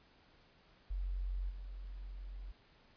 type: tone with level steps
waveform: sine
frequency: 45.61 Hz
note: F#1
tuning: 24 cents flat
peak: -35 / -43 dBFS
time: 0.9-2.52 s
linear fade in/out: 10 ms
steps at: 1.49 s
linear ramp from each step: 20 ms
effects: pink hiss -66 dBFS RMS until 2.96 s + resampled to 11025 Hz